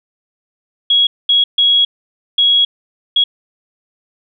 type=tone bursts at uneven times; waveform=sine; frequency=3322 Hz; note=G#7; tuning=in tune; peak=-8 dBFS; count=5; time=0.9-1.07 / 1.29-1.44 / 1.58-1.85 / 2.38-2.65 / 3.16-3.24 s; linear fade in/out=5 ms; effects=none